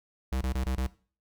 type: tone bursts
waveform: square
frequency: 64.7 Hz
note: C2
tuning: 19 cents flat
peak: -28 dBFS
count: 5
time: 0.32-0.869 s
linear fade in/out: 5 ms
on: 93 ms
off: 21 ms
effects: noise-tail reverb RT60 0.4 s tail -18 dB re dry